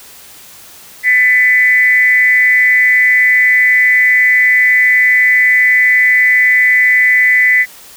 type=tone with frequency modulation; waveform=sine; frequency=2000 Hz; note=B6; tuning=21 cents sharp; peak=-6 dBFS; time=1.03-7.66 s; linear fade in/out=50 ms; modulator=228 Hz; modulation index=0.51; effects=white hiss -37 dBFS RMS until 7.96 s